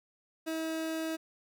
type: tone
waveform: 30% pulse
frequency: 321.3 Hz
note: E4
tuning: 44 cents flat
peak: -30 dBFS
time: 0.46-1.17 s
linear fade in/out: 20 ms
effects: none